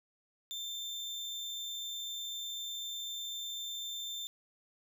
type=tone; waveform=35% pulse; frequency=3572 Hz; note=A7; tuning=25 cents sharp; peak=-36 dBFS; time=0.51-4.27 s; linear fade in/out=0 ms; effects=none